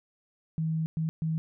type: tone bursts at uneven times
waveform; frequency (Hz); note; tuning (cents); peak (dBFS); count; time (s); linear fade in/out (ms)
sine; 160; D#3; +49; -26; 3; 0.58-0.86 / 0.97-1.09 / 1.22-1.38; 0
effects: none